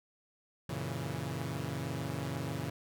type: chord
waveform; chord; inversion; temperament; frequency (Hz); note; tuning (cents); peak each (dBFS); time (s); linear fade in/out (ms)
sawtooth; F# dominant seventh; none; equal; 92.5 / 116.54 / 138.59 / 164.81; F#2 / A#2 / C#3 / E3; 0 / 0 / 0 / 0; -40 / -37 / -35 / -37; 0.69-2.7; 5
effects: none